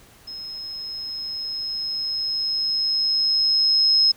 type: tone with level ramp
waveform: sine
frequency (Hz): 5150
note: E8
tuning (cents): -41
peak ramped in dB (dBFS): -32 to -13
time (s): 0.27-4.12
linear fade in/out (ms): 10
effects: pink hiss -51 dBFS RMS until 4.16 s